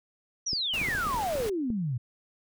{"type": "exponential sweep", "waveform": "sine", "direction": "down", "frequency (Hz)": [5980, 114.2], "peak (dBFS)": -27, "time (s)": [0.46, 1.98], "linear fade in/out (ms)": 10}
{"type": "clicks", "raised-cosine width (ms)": 3, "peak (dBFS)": -24, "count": 10, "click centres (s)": [0.532, 0.815, 0.887, 0.951, 1.068, 1.144, 1.354, 1.403, 1.463, 1.703]}
{"type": "noise", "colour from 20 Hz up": "pink", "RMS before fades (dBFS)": -38, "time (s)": [0.73, 1.5], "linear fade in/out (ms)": 10}
{"effects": []}